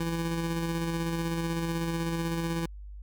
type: tone with tremolo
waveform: 25% pulse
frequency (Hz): 166.6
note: E3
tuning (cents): +19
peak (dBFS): -24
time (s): 0-2.66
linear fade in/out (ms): 5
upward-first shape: square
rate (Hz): 16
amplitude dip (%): 25
effects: added 50 Hz sine -40 dBFS peak until 3.02 s